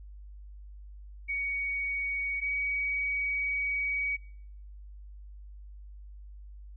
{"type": "tone pair in turn", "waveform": "sine", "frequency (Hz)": [2243, 2261], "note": ["C#7", "C#7"], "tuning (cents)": [20, 34], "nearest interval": "unison", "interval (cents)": 14, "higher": "second", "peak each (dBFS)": [-29, -28], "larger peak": "second", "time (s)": [[1.28, 2.41], [2.41, 4.17]], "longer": "second", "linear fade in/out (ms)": 20, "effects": ["noise-tail reverb RT60 0.7 s tail -24 dB re dry", "added 50 Hz sine -44 dBFS peak until 6.76 s"]}